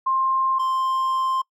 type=tone pair in turn; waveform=sine / triangle; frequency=1057 / 1050.3 Hz; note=C6 / C6; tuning=+17 / +6 cents; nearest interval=unison; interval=11 cents; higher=first; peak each=-18 dBFS; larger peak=neither; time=0.06-0.59 / 0.59-1.42 s; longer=second; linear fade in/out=10 ms; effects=noise-tail reverb RT60 0.1 s tail -24 dB re dry